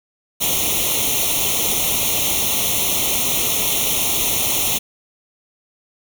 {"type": "noise with comb filter", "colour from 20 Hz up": "white", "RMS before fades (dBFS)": -19, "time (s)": [0.4, 4.79], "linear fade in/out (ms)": 20, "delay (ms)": 0.31, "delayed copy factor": 1, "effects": []}